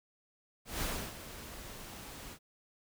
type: noise with ADSR envelope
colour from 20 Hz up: pink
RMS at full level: -35 dBFS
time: 0.65-2.39 s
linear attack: 170 ms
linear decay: 310 ms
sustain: -12 dB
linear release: 70 ms
effects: none